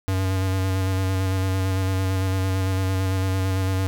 square tone with vibrato, 94.7 Hz, F#2, 41 cents sharp, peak -21 dBFS, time 0.08-3.87 s, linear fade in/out 0 ms, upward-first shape square, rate 8.9 Hz, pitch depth 18 cents each way, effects none

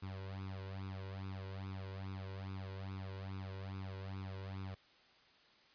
sawtooth tone with flanger, 96.1 Hz, G2, 34 cents flat, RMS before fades -45 dBFS, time 0.02-4.75 s, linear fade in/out 10 ms, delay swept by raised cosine 0.79 to 2.09 ms, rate 2.4 Hz, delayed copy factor +0.85, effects white hiss -66 dBFS RMS until 5.74 s + resampled to 11025 Hz

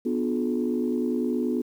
sine chord, B diminished seventh, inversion none, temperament just, 246.9 / 296.3 / 355.6 / 426.7 Hz, B3 / D4 / F4 / Ab4, 0 / +15 / +31 / +47 cents, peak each -25 / -31 / -29 / -31 dBFS, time 0.05-1.62 s, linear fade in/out 10 ms, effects tanh soft clip ceiling -14 dBFS + 9-bit

